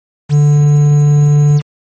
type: tone with quantisation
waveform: triangle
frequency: 146.83 Hz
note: D3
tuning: in tune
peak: -3 dBFS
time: 0.29-1.62 s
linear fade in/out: 50 ms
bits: 5
effects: MP3 32 kbps